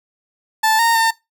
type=tone with pitch steps; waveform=30% pulse; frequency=879 / 923 / 905 Hz; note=A5 / A#5 / A5; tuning=-2 / -17 / +48 cents; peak=-10 dBFS; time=0.63-1.11 s; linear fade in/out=10 ms; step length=160 ms; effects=noise-tail reverb RT60 0.2 s tail -21 dB re dry